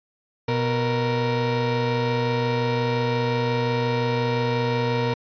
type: tone pair together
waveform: 30% pulse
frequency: 123.47 / 468.2 Hz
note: B2 / A#4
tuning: 0 / +8 cents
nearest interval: octave + major seventh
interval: 2308 cents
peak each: -21 dBFS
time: 0.48-5.14 s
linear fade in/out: 5 ms
effects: resampled to 11025 Hz